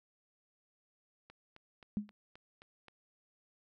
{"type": "click train", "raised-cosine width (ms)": 0.3, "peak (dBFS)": -38, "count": 7, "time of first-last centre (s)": [1.3, 2.883], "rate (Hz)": 3.79}
{"type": "tone with exponential decay", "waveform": "sine", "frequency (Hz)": 207.7, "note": "G#3", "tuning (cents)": 0, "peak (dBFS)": -28, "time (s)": [1.97, 2.11], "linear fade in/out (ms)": 0, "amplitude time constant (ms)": 29}
{"effects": []}